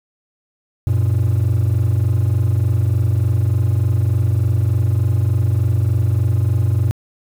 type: tone pair together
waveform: triangle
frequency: 93.83 / 117.2 Hz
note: F#2 / A#2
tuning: +25 / +10 cents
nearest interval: major third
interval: 385 cents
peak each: -13 dBFS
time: 0.87-6.91 s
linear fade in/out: 0 ms
effects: tanh soft clip ceiling -8 dBFS + 7-bit